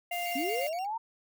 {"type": "harmonic tone", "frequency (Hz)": 698.5, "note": "F5", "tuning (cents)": 0, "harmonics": [1, 3, 4], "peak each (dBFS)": [-33, -38, -39], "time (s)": [0.11, 0.67], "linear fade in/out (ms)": 5}
{"type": "noise", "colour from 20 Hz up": "blue", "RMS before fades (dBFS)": -42, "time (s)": [0.11, 0.7], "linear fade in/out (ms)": 20}
{"type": "tone with vibrato", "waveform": "25% pulse", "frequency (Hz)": 2495, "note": "D#7", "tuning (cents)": 4, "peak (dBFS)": -40, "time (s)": [0.2, 0.87], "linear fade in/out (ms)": 50, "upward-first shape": "square", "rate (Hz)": 8.5, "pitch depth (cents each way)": 180}
{"type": "linear sweep", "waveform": "sine", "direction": "up", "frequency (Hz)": [246.9, 932.3], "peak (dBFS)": -31, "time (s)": [0.35, 0.98], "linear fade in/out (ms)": 10}
{"effects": []}